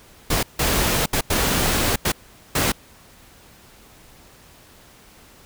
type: noise bursts at uneven times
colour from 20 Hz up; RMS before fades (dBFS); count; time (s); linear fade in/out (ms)
pink; -20; 6; 0.3-0.43 / 0.59-1.06 / 1.13-1.21 / 1.3-1.96 / 2.05-2.12 / 2.55-2.72; 5
effects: pink hiss -49 dBFS RMS until 5.45 s